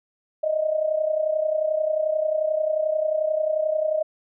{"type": "tone with amplitude modulation", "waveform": "sine", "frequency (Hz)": 622.3, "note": "D#5", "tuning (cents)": 0, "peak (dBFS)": -17, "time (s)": [0.43, 4.03], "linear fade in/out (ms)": 10, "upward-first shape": "sine", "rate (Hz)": 31.3, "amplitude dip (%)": 70, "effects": []}